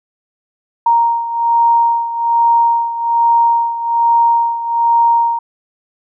sine beating tone pair, 932.3 / 933.5 Hz, A#5 / A#5, 0 / +2 cents, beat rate 1.2 Hz, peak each -11 / -16 dBFS, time 0.86-5.39 s, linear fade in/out 5 ms, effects none

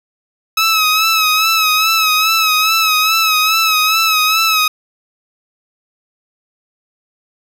15% pulse tone with vibrato, 1288 Hz, E6, 41 cents flat, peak -4 dBFS, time 0.57-4.68 s, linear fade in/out 5 ms, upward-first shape sine, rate 2.4 Hz, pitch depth 51 cents each way, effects none

